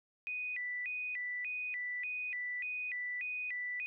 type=tone with vibrato; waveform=sine; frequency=2217 Hz; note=C#7; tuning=in tune; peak=-36 dBFS; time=0.27-3.86 s; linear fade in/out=0 ms; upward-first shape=square; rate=1.7 Hz; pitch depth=200 cents each way; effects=none